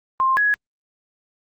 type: tone pair in turn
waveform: sine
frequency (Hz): 1055 / 1674.7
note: C6 / G#6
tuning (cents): +14 / +14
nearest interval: minor sixth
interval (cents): 800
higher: second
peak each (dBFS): -15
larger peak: neither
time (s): 0.2-0.37 / 0.37-0.54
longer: neither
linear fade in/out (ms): 0
effects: Opus 32 kbps